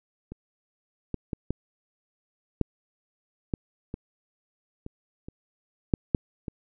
clicks, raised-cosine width 3 ms, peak -25 / -16 / -17 / -14 / -9 / -13 / -20 / -24 / -26 / -7 / -7 / -20 dBFS, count 12, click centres 0.32 / 1.143 / 1.332 / 1.506 / 2.613 / 3.538 / 3.941 / 4.864 / 5.285 / 5.938 / 6.148 / 6.482 s, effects none

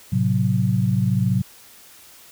sine chord, F# diminished, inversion first, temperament equal, 110 / 130.81 / 185 Hz, A2 / C3 / F#3, 0 / 0 / 0 cents, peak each -21 dBFS, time 0.12-1.42 s, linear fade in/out 10 ms, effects white hiss -47 dBFS RMS until 2.31 s

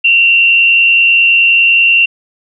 sine tone with frequency modulation, 2745 Hz, F7, 31 cents flat, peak -5 dBFS, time 0.04-2.06 s, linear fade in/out 10 ms, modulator 111 Hz, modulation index 0.56, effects none

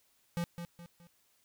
square tone with echo, 171.8 Hz, F3, 28 cents flat, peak -32 dBFS, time 0.37-0.44 s, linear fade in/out 0 ms, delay 210 ms, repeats 3, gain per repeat -8 dB, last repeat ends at 1.07 s, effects white hiss -71 dBFS RMS until 1.44 s

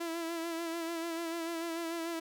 sawtooth tone with vibrato, 333.2 Hz, E4, 19 cents sharp, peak -31 dBFS, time 0-2.2 s, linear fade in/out 10 ms, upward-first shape sine, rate 6.8 Hz, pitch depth 39 cents each way, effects none

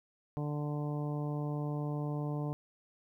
harmonic tone, 147.7 Hz, D3, 10 cents sharp, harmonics 1 / 2 / 3 / 4 / 5 / 6 / 7, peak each -34 / -40 / -44 / -46 / -48 / -50 / -51 dBFS, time 0.37-2.53 s, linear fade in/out 0 ms, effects 12-bit

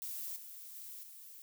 violet noise with level steps, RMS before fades -42 / -50 / -48 / -53 dBFS, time 0.02-1.42 s, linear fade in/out 0 ms, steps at 0.36 / 0.75 / 1.03 s, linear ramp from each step 5 ms, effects none

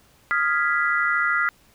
sine chord, F half-diminished seventh, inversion third, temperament equal, 1244.5 / 1396.9 / 1661.2 / 1975.5 Hz, Eb6 / F6 / Ab6 / Cb7, 0 / 0 / 0 / 0 cents, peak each -26 / -22 / -28 / -24 dBFS, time 0.31-1.49 s, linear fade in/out 0 ms, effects pink hiss -57 dBFS RMS until 1.74 s

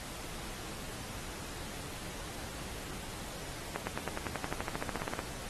accelerating click train, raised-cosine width 0.5 ms, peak -19 dBFS, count 19, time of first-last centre 3.76-5.191 s, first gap 110 ms, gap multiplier 0.96, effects pink hiss -44 dBFS RMS until 5.49 s + AAC 32 kbps

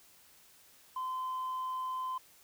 sine tone, 1029 Hz, C6, 29 cents flat, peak -32 dBFS, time 0.96-2.18 s, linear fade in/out 5 ms, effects tanh soft clip ceiling -32 dBFS + white hiss -61 dBFS RMS until 2.43 s

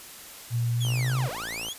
sine tone with pitch glide, 118.4 to 129.12 Hz, A#2 to C3, +27 to -23 cents, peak -23 dBFS, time 0.5-1.3 s, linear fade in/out 50 ms, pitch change +150 cents, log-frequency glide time 0.74-1.14 s
sawtooth linear two-way sweep, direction down then up, 3500 to 456.5 to 3500 Hz, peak -29 dBFS, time 0.8-1.74 s, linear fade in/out 20 ms, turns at 1.29 s
click train, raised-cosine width 1 ms, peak -26 dBFS, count 48, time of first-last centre 0.85-1.685 s, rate 56.3 Hz
effects white hiss -44 dBFS RMS until 1.78 s + resampled to 32000 Hz

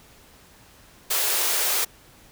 white high-pass noise, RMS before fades -23 dBFS, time 1.1-1.85 s, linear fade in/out 10 ms, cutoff 340 Hz, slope 96 dB/octave, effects pink hiss -52 dBFS RMS until 2.31 s

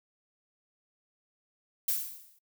violet noise with exponential decay, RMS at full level -26 dBFS, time 1.88-2.39 s, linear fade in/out 5 ms, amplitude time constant 110 ms, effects noise-tail reverb RT60 0.1 s tail -26 dB re dry

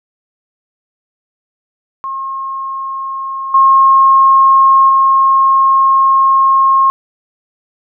sine tone with level steps, 1076 Hz, C6, 48 cents sharp, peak -18 / -4 / -6 dBFS, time 2.04-6.9 s, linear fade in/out 0 ms, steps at 3.54 / 4.89 s, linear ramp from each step 5 ms, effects none

